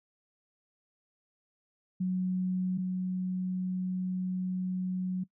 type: tone pair in turn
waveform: sine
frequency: 184.2 / 184.2 Hz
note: F#3 / F#3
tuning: -7 / -7 cents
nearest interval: unison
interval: 0 cents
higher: neither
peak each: -27 / -29 dBFS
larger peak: first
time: 2-2.78 / 2.78-5.24 s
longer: second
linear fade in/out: 10 ms
effects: noise-tail reverb RT60 0.1 s tail -20 dB re dry